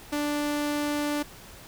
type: tone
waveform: sawtooth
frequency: 293.7 Hz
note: D4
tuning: in tune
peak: -22 dBFS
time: 0.12-1.23 s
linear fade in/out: 10 ms
effects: pink hiss -47 dBFS RMS until 1.67 s